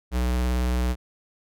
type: tone with vibrato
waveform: square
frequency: 61.74 Hz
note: B1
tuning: in tune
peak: -22 dBFS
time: 0.11-0.96 s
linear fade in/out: 50 ms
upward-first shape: square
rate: 18 Hz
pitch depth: 20 cents each way
effects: none